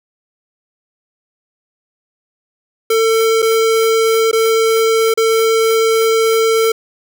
square tone with dropouts, 448.4 Hz, A4, 33 cents sharp, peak -11 dBFS, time 2.9-6.72 s, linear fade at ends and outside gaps 5 ms, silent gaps 3.421-3.425 / 4.314-4.329 / 5.14-5.174 s, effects none

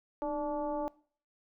sine tone with frequency modulation, 587.3 Hz, D5, in tune, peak -31 dBFS, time 0.22-0.88 s, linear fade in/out 0 ms, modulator 284 Hz, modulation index 1.2, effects noise-tail reverb RT60 0.5 s tail -22 dB re dry

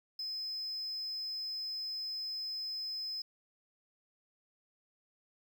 sine tone, 5100 Hz, D#8, 42 cents sharp, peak -34 dBFS, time 0.19-3.22 s, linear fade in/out 5 ms, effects tanh soft clip ceiling -35 dBFS + 10-bit

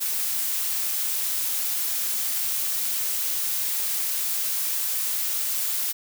blue noise, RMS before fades -26 dBFS, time 0-5.93 s, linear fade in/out 20 ms, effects none

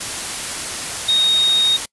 sine tone in noise, 3729 Hz, A#7, in tune, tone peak -12 dBFS, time 1.08-1.77 s, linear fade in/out 10 ms, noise white, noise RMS -25 dBFS, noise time 0-1.86 s, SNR +10 dB, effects noise-tail reverb RT60 0.1 s tail -25 dB re dry + resampled to 24000 Hz

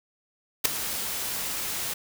white noise with ADSR envelope, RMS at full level -17 dBFS, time 0.64-1.94 s, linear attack 15 ms, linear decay 5 ms, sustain -14 dB, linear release 9 ms, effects none

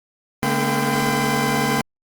25% pulse tone cluster, 141.7 / 217.9 / 237.7 / 789 / 1021 Hz, C#3 / A3 / A#3 / G5 / C6, +38 / -17 / +34 / +11 / -43 cents, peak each -21 dBFS, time 0.43-1.81 s, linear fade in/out 0 ms, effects Opus 24 kbps

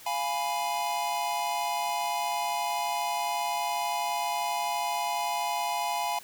square chord, F diminished, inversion none, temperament equal, 698.5 / 830.6 / 987.8 Hz, F5 / Ab5 / Cb6, 0 / 0 / 0 cents, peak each -34 / -32 / -33 dBFS, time 0.06-6.19 s, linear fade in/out 5 ms, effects white hiss -49 dBFS RMS until 6.23 s

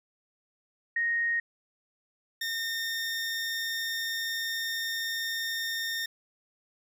sine / 20% pulse tone pair in turn, 1864.7 / 1825.3 Hz, A#6 / A#6, 0 / -37 cents, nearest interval unison, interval 37 cents, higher first, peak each -25 dBFS, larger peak neither, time 0.96-1.4 / 2.41-6.06 s, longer second, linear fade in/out 5 ms, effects none

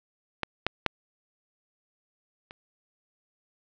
clicks, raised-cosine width 0.3 ms, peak -11 / -8 / -6 / -26 dBFS, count 4, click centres 0.433 / 0.666 / 0.863 / 2.509 s, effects low-pass 5000 Hz 12 dB/octave

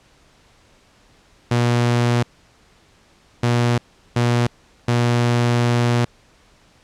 sawtooth tone bursts at uneven times, 120 Hz, B2, 49 cents flat, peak -11 dBFS, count 4, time 1.51-2.23 / 3.43-3.78 / 4.16-4.47 / 4.88-6.05 s, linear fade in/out 5 ms, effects pink hiss -54 dBFS RMS until 6.83 s + low-pass 7000 Hz 12 dB/octave

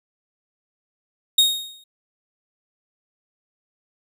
40% pulse tone with exponential decay, 3729 Hz, A#7, in tune, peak -9 dBFS, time 1.38-1.84 s, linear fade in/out 5 ms, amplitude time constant 100 ms, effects none

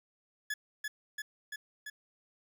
40% pulse tone with echo, 1706 Hz, G#6, 46 cents sharp, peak -32 dBFS, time 0.5-0.54 s, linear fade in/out 5 ms, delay 340 ms, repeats 4, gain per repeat -2 dB, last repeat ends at 1.9 s, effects none

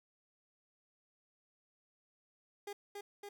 30% pulse tone with echo, 406.4 Hz, G#4, 38 cents flat, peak -39 dBFS, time 2.67-2.73 s, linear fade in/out 5 ms, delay 280 ms, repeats 2, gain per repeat -2 dB, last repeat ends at 3.29 s, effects none

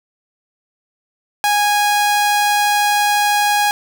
sawtooth tone, 826 Hz, G#5, 10 cents flat, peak -9 dBFS, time 1.44-3.71 s, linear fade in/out 0 ms, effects none

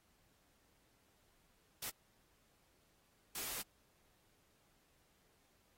white noise bursts at uneven times, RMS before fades -43 dBFS, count 2, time 1.82-1.9 / 3.35-3.62 s, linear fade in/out 5 ms, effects pink hiss -74 dBFS RMS until 5.77 s + AAC 48 kbps

